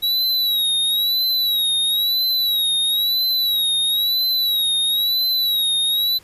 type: tone with vibrato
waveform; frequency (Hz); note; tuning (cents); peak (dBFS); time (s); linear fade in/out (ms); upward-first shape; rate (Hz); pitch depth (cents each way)
square; 3868; B7; -37; -17; 0.02-6.19; 20; sine; 1; 79
effects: pink hiss -50 dBFS RMS until 6.23 s + resampled to 32000 Hz